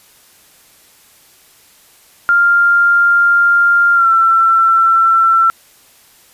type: tone with pitch glide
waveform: sine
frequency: 1396.9 to 1344.6 Hz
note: F6 to E6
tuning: 0 to +34 cents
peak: -7 dBFS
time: 2.29-5.5 s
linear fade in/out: 0 ms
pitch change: -66 cents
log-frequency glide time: 3.94-4.1 s
effects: white hiss -47 dBFS RMS until 6.33 s + resampled to 32000 Hz